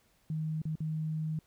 sine tone with dropouts, 156.7 Hz, D#3, 13 cents sharp, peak -31 dBFS, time 0.3-1.39 s, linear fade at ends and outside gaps 2 ms, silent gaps 0.618-0.653 / 0.755-0.804 s, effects pink hiss -69 dBFS RMS until 1.46 s

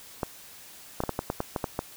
clicks, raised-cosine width 1 ms, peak -13 dBFS, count 10, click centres 0.232 / 1.004 / 1.037 / 1.093 / 1.191 / 1.301 / 1.404 / 1.562 / 1.642 / 1.791 s, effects white hiss -48 dBFS RMS until 1.96 s

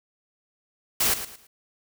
white noise with echo, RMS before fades -22 dBFS, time 1-1.14 s, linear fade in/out 5 ms, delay 110 ms, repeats 3, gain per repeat -11 dB, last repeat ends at 1.47 s, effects none

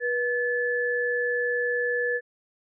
sine tone pair together, 485.6 / 1730.5 Hz, B4 / A6, -29 / -29 cents, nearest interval octave + minor seventh, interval 2200 cents, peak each -26 dBFS, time 0-2.21 s, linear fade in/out 50 ms, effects none

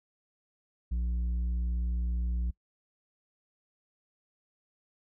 sine tone with tanh clipping, 59.5 Hz, A#1, 36 cents sharp, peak -29 dBFS, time 0.91-2.51 s, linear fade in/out 10 ms, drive 6 dB, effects noise-tail reverb RT60 0.1 s tail -24 dB re dry

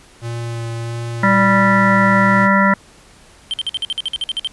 square tone with vibrato, 116.6 Hz, A#2, 1 cent sharp, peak -23 dBFS, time 0.21-2.49 s, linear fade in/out 50 ms, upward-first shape sine, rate 1.5 Hz, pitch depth 12 cents each way
harmonic tone, 196 Hz, G3, in tune, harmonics 1 / 3 / 5 / 7 / 9 / 10, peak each -14 / -20 / -17 / -17 / -20 / -19 dBFS, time 1.23-2.74 s, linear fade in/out 5 ms
triangle tone bursts, 3131 Hz, G7, 3 cents flat, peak -16 dBFS, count 13, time 3.51-4.473 s, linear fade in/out 0 ms, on 27 ms, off 51 ms
effects pink hiss -46 dBFS RMS until 4.52 s + resampled to 24000 Hz

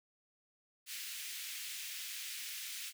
pink high-pass noise, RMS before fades -44 dBFS, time 0.86-2.93 s, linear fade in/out 50 ms, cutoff 2100 Hz, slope 24 dB/octave, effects none

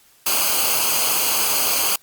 white noise with comb filter, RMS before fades -19 dBFS, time 0.26-1.96 s, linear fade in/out 5 ms, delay 0.54 ms, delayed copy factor -0.7, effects white hiss -54 dBFS RMS until 2.02 s + Opus 48 kbps

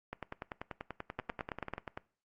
two click trains, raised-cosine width 0.5 ms, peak -24 / -21 dBFS, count 20 / 6, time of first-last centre 0.13-1.975 / 1.19-1.736 s, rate 10.3 / 9.15 Hz, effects noise-tail reverb RT60 0.4 s tail -20 dB re dry + Opus 48 kbps

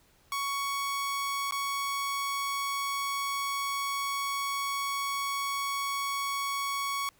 sawtooth tone with dropouts, 1115 Hz, C#6, 10 cents sharp, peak -26 dBFS, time 0.32-7.09 s, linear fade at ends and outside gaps 1 ms, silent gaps 1.51-1.522 s, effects pink hiss -64 dBFS RMS until 7.19 s

